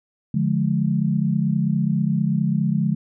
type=chord; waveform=sine; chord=D diminished; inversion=none; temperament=just; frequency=146.83 / 176.2 / 211.4 Hz; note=D3 / F3 / Ab3; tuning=0 / +16 / +31 cents; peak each=-22 dBFS; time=0.34-2.95 s; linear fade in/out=5 ms; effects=none